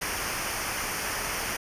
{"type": "noise with comb filter", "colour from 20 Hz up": "pink", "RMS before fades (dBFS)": -31, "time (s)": [0.01, 1.57], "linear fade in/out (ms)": 10, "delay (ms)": 0.26, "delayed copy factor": -0.65, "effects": ["resampled to 32000 Hz"]}